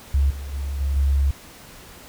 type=tone with level steps; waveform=sine; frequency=69.3 Hz; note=C#2; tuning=in tune; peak=-14 / -29 / -24 / -19 / -15 dBFS; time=0.14-1.31 s; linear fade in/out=5 ms; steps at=0.3 / 0.53 / 0.8 / 0.96 s; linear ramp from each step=5 ms; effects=tanh soft clip ceiling -10 dBFS + pink hiss -44 dBFS RMS until 2.08 s